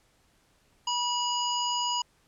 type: harmonic tone with a mistuned harmonic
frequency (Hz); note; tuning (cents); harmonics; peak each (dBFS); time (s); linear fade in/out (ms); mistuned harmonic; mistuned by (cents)
970; B5; -31; 1 / 3 / 5 / 7; -29 / -31 / -35 / -36; 0.87-2.02; 5; 5; +27
effects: pink hiss -66 dBFS RMS until 2.27 s + low-pass 11000 Hz 12 dB/octave